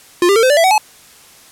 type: tone with pitch steps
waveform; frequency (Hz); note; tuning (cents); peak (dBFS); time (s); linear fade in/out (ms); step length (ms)
square; 351.5 / 399.1 / 453.2 / 514.6 / 584.4 / 663.5 / 753.5 / 855.6; F4 / G4 / A#4 / C5 / D5 / E5 / F#5 / A5; +11 / +31 / -49 / -29 / -9 / +11 / +31 / -49; -9; 0.22-0.78; 2; 70
effects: white hiss -43 dBFS RMS until 1.51 s + low-pass 12000 Hz 12 dB/octave